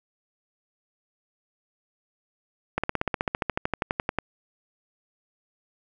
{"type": "slowing click train", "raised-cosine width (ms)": 0.5, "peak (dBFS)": -9, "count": 20, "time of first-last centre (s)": [2.78, 4.187], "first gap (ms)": 56, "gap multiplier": 1.03, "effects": []}